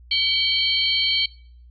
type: tone cluster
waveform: sine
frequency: 2282 / 3138 / 4011 / 4390 Hz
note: C#7 / G7 / B7 / C#8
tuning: +50 / +1 / +26 / -18 cents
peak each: -26 / -21 / -29 / -23 dBFS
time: 0.11-1.26 s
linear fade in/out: 5 ms
effects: noise-tail reverb RT60 0.6 s tail -23 dB re dry + added 60 Hz sine -44 dBFS peak until 1.7 s